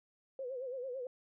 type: tone with vibrato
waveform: sine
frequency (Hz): 513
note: C5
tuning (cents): -34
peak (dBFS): -38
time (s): 0.39-1.07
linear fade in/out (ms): 2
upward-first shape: sine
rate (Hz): 9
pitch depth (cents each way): 100
effects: none